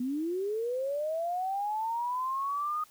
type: linear sweep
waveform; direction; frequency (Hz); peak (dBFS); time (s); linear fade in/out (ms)
sine; up; 239.6 to 1244.5; -29; 0-2.84; 5
effects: white hiss -59 dBFS RMS until 2.9 s